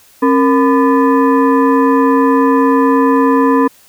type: tone with frequency modulation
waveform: sine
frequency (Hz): 270.4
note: C#4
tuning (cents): -43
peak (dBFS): -7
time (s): 0.22-3.68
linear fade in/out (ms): 10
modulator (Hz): 735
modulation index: 1.1
effects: white hiss -46 dBFS RMS until 3.88 s